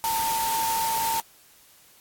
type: tone in noise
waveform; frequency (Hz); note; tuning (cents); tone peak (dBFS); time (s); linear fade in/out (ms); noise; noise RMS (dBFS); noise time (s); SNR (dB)
sine; 900; A5; +39; -24; 0.04-1.2; 0; white; -30; 0.04-1.2; +3
effects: white hiss -55 dBFS RMS until 2 s + AAC 64 kbps